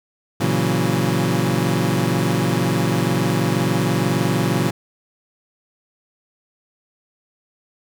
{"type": "chord", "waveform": "25% pulse", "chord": "F# dominant seventh", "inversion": "first", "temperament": "equal", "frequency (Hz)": [116.54, 138.59, 164.81, 185], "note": ["A#2", "C#3", "E3", "F#3"], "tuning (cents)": [0, 0, 0, 0], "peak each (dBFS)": -19, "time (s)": [0.4, 4.71], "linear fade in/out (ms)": 10, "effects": []}